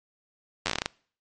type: slowing click train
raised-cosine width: 0.2 ms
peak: -8 dBFS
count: 10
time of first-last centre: 0.66-0.859 s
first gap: 10 ms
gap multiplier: 1.19
effects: noise-tail reverb RT60 0.5 s tail -25 dB re dry + MP3 48 kbps